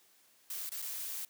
blue noise with dropouts, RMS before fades -40 dBFS, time 0.5-1.25 s, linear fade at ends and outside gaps 2 ms, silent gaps 0.693-0.718 / 0.819-0.823 s, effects white hiss -66 dBFS RMS until 1.29 s + high-pass 150 Hz 12 dB/octave

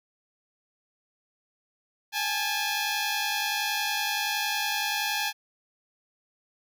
10% pulse tone pair together, 814.3 / 865 Hz, G#5 / A5, -34 / -30 cents, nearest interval minor second, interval 104 cents, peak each -21 dBFS, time 2.12-5.33 s, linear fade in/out 50 ms, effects none

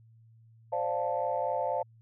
sine chord, D minor seventh, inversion third, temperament equal, 523.3 / 587.3 / 698.5 / 880 Hz, C5 / D5 / F5 / A5, 0 / 0 / 0 / 0 cents, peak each -33 dBFS, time 0.72-1.83 s, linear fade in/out 10 ms, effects tanh soft clip ceiling -17 dBFS + added 113 Hz sine -55 dBFS peak until 2.01 s

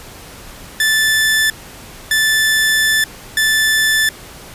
sawtooth tone bursts at uneven times, 1755 Hz, A6, 5 cents flat, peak -8 dBFS, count 3, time 0.8-1.5 / 2.11-3.04 / 3.37-4.09 s, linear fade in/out 2 ms, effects pink hiss -36 dBFS RMS until 4.54 s + resampled to 32000 Hz

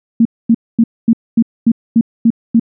sine tone bursts, 229.4 Hz, A#3, 28 cents flat, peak -5 dBFS, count 9, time 0.2-2.597 s, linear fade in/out 5 ms, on 53 ms, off 240 ms, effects none

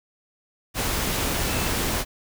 sine tone in noise, 2637 Hz, E7, in tune, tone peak -36 dBFS, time 1.45-1.72 s, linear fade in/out 50 ms, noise pink, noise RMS -25 dBFS, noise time 0.74-2.05 s, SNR -14 dB, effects none

